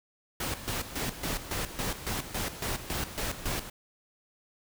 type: noise with tremolo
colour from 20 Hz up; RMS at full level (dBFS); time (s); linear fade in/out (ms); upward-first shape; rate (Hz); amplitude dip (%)
pink; -32; 0.4-3.7; 5; square; 3.6; 70
effects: none